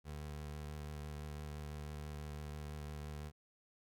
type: tone with vibrato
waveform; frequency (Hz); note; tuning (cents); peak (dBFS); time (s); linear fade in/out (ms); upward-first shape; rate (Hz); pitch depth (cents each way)
25% pulse; 74.6; D2; +28; -40; 0.04-3.32; 50; sine; 6; 21
effects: none